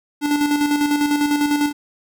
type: tone with tremolo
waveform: square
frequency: 292.4 Hz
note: D4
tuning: 7 cents flat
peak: -15 dBFS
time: 0.21-1.73 s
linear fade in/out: 50 ms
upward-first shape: square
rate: 10 Hz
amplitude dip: 45%
effects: none